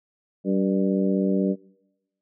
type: harmonic tone with a mistuned harmonic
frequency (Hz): 96.1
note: G2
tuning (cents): -34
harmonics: 2 / 3 / 4 / 5 / 6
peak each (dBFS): -22 / -26 / -28 / -30 / -32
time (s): 0.44-1.56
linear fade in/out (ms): 50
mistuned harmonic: 6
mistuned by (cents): +56
effects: noise-tail reverb RT60 1.0 s tail -24 dB re dry